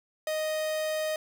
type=tone; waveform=45% pulse; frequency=622.3 Hz; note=D#5; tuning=in tune; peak=-28 dBFS; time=0.27-1.16 s; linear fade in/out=2 ms; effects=10-bit